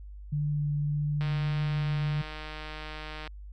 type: tone with vibrato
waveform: sine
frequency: 147.2 Hz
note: D3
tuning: 4 cents sharp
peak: -26 dBFS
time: 0.32-2.22 s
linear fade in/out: 10 ms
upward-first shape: triangle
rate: 1.7 Hz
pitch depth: 10 cents each way
type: click train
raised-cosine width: 0.3 ms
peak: -24 dBFS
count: 319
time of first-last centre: 1.21-3.275 s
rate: 154 Hz
effects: added 50 Hz sine -41 dBFS peak until 3.52 s